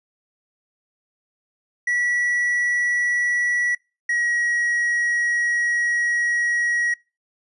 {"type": "tone pair in turn", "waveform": "triangle", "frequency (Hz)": [1942, 1905.3], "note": ["B6", "A#6"], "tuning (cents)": [-30, 37], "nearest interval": "unison", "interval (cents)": 33, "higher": "first", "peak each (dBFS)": -17, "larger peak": "neither", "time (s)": [[1.87, 3.75], [4.09, 6.94]], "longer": "second", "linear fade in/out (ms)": 5, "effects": ["noise-tail reverb RT60 0.3 s tail -26 dB re dry", "resampled to 24000 Hz"]}